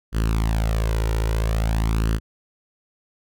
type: tone with flanger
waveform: sawtooth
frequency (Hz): 55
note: A1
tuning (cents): 0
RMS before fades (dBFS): -21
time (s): 0.12-2.2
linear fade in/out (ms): 50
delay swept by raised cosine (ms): 0.65 to 2.15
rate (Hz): 0.49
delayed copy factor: +0.65
effects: none